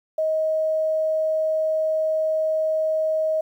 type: tone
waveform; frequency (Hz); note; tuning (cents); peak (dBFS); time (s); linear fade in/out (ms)
sine; 630; D#5; +21; -19; 0.18-3.41; 5
effects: 9-bit